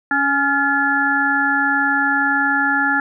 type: harmonic tone with a mistuned harmonic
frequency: 278.7 Hz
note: C#4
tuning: 9 cents sharp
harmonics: 1 / 3 / 5 / 6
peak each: -23 / -22 / -19 / -18 dBFS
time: 0.11-3 s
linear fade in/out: 2 ms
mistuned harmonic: 6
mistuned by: +44 cents
effects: none